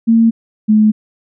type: tone pair in turn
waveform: sine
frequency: 227.7 / 214.5 Hz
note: A#3 / A3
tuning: -40 / -44 cents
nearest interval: minor second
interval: 104 cents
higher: first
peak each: -6 dBFS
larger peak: neither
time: 0.07-0.31 / 0.68-0.92 s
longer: neither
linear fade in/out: 20 ms
effects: none